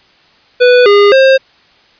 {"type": "tone with pitch steps", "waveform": "square", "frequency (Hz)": [494.4, 407.3, 532], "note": ["B4", "G#4", "C5"], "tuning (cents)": [2, -34, 29], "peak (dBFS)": -4, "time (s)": [0.6, 1.38], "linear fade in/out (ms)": 20, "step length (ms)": 260, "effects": ["white hiss -47 dBFS RMS until 1.99 s", "resampled to 11025 Hz"]}